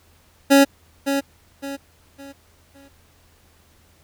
25% pulse tone with echo, 277.2 Hz, C#4, in tune, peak -6 dBFS, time 0.5-0.65 s, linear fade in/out 20 ms, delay 560 ms, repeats 4, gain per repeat -9 dB, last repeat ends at 2.89 s, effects added 82 Hz sine -57 dBFS peak until 4.03 s + pink hiss -57 dBFS RMS until 4.03 s

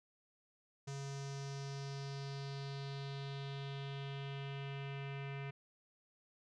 square tone with low-pass filter sweep, 138.59 Hz, C#3, in tune, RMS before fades -44 dBFS, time 0.87-5.51 s, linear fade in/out 10 ms, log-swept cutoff 6600 to 2400 Hz, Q 3.2, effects none

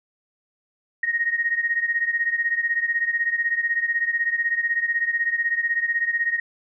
sine beating tone pair, 1864.7 / 1880.7 Hz, A#6 / A#6, 0 / +15 cents, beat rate 16 Hz, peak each -22 / -25 dBFS, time 1.03-6.4 s, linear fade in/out 5 ms, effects none

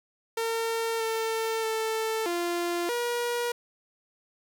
sawtooth tone with pitch steps, 455.2 / 448.3 / 443.1 / 346.5 / 479.2 Hz, A#4 / A4 / A4 / F4 / A#4, -41 / +32 / +12 / -14 / +48 cents, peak -23 dBFS, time 0.37-3.52 s, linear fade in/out 5 ms, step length 630 ms, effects none

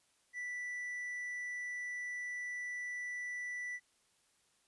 triangle tone, 1970 Hz, B6, 5 cents flat, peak -37 dBFS, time 0.33-3.8 s, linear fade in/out 50 ms, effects white hiss -73 dBFS RMS until 4.67 s + resampled to 24000 Hz

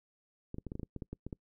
clicks, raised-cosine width 3 ms, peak -27 dBFS, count 12, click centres 0.544 / 0.584 / 0.667 / 0.719 / 0.754 / 0.796 / 0.832 / 0.963 / 1.022 / 1.13 / 1.266 / 1.328 s, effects noise-tail reverb RT60 0.1 s tail -25 dB re dry

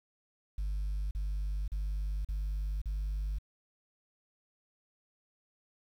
sine tone bursts, 50 Hz, G1, 35 cents sharp, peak -29 dBFS, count 5, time 0.58-3.386 s, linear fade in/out 5 ms, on 530 ms, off 39 ms, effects tanh soft clip ceiling -30 dBFS + 10-bit

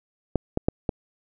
clicks, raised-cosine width 2 ms, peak -7 / -9 / -6 / -10 dBFS, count 4, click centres 0.357 / 0.574 / 0.685 / 0.892 s, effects none

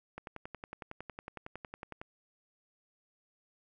click train, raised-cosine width 0.5 ms, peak -27 dBFS, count 21, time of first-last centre 0.18-2.015 s, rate 10.9 Hz, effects none

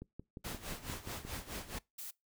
click train, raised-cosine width 3 ms, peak -32 dBFS, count 8, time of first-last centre 0.02-1.25 s, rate 5.69 Hz
pink noise with tremolo, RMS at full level -41 dBFS, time 0.44-1.79 s, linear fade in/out 10 ms, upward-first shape sine, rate 4.7 Hz, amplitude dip 80%
blue noise, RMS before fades -45 dBFS, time 1.98-2.11 s, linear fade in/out 10 ms
effects noise-tail reverb RT60 0.2 s tail -23 dB re dry

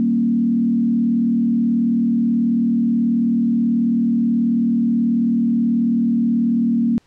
sine tone with frequency modulation, 232.6 Hz, A#3, 4 cents flat, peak -14 dBFS, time 0-6.98 s, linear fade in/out 0 ms, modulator 38.5 Hz, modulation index 0.73, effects pink hiss -59 dBFS RMS until 7.06 s + low-pass 7000 Hz 12 dB/octave

